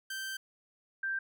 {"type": "tone pair in turn", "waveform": ["sawtooth", "sine"], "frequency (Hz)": [1560, 1573.6], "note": ["G6", "G6"], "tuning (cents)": [-9, 6], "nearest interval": "unison", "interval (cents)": 15, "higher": "second", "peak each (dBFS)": [-33, -31], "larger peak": "second", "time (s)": [[0.1, 0.37], [1.03, 1.19]], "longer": "first", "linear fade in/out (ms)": 5, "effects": []}